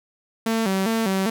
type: tone with vibrato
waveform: sawtooth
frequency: 207.7 Hz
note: G#3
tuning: in tune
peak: -16 dBFS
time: 0.46-1.3 s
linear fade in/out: 5 ms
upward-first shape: square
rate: 2.5 Hz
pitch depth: 140 cents each way
effects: none